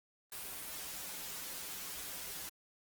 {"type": "noise with comb filter", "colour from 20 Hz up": "white", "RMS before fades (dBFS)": -44, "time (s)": [0.32, 2.49], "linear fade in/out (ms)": 2, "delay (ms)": 8.6, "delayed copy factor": -0.85, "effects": ["Opus 24 kbps"]}